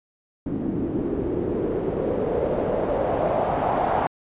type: noise with low-pass filter sweep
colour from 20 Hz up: white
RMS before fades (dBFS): -24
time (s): 0.46-4.07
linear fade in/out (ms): 2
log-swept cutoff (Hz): 280 to 820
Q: 3
effects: resampled to 8000 Hz